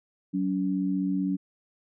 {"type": "tone pair together", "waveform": "sine", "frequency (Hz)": [187.5, 283.2], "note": ["F#3", "C#4"], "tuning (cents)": [23, 37], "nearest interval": "perfect fifth", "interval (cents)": 714, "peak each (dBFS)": -27, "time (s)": [0.33, 1.37], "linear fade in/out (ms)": 20, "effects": []}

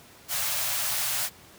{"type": "band-stop noise", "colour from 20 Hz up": "white", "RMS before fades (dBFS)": -28, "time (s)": [0.28, 1.3], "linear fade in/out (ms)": 50, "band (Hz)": [150, 560], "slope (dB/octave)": 96, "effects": ["pink hiss -51 dBFS RMS until 1.58 s", "high-pass 80 Hz 12 dB/octave"]}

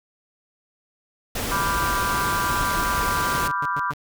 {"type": "noise", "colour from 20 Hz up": "pink", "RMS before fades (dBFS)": -27, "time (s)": [1.35, 3.48], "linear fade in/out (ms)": 5}
{"type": "chord", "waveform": "sine", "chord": "G dominant seventh", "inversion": "first", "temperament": "equal", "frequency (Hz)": [987.8, 1174.7, 1396.9, 1568], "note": ["B5", "D6", "F6", "G6"], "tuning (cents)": [0, 0, 0, 0], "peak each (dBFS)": [-26, -26, -30, -30], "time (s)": [1.51, 3.92], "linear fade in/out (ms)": 10}
{"type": "tone bursts", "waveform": "sawtooth", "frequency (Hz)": 145.7, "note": "D3", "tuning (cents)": -13, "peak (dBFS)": -27, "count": 5, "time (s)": [3.34, 3.935], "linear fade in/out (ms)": 0, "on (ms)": 31, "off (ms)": 110}
{"effects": []}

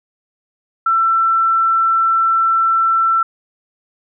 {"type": "tone", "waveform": "sine", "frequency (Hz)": 1340, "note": "E6", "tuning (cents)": 28, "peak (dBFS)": -11, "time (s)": [0.86, 3.23], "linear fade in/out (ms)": 5, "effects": []}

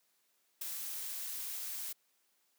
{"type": "noise with ADSR envelope", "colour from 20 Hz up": "blue", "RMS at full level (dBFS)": -35, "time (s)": [0.61, 1.93], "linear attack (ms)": 9, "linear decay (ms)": 5, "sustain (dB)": -6, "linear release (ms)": 10, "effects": ["white hiss -75 dBFS RMS until 2.58 s", "high-pass 200 Hz 12 dB/octave"]}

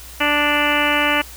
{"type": "harmonic tone", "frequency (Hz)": 293.7, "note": "D4", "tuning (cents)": 0, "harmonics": [1, 2, 3, 4, 5, 6, 7, 8, 9, 10], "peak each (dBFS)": [-24, -24, -24, -24, -24, -24, -24, -24, -24, -24], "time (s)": [0.2, 1.22], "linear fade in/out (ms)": 10, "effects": ["added 60 Hz sine -39 dBFS peak until 1.36 s", "white hiss -39 dBFS RMS until 1.36 s"]}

